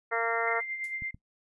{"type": "harmonic tone", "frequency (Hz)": 230, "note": "A#3", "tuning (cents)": -23, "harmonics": [2, 3, 4, 5, 6, 7, 8, 9], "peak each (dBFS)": [-32, -34, -36, -37, -32, -42, -34, -36], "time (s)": [0.11, 0.61], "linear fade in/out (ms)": 20}
{"type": "tone with tremolo", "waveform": "sine", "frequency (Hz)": 2093, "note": "C7", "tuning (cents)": 0, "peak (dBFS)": -31, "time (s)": [0.47, 1.11], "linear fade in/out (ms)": 5, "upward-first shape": "sine", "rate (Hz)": 8.9, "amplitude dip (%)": 50}
{"type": "noise with exponential decay", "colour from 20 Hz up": "violet", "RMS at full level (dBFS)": -42, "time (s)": [0.84, 0.98], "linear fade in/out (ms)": 1, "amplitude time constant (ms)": 29}
{"type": "clicks", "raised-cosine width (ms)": 5, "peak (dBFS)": -32, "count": 2, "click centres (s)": [1.022, 1.145]}
{"effects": ["noise-tail reverb RT60 0.1 s tail -19 dB re dry", "resampled to 24000 Hz"]}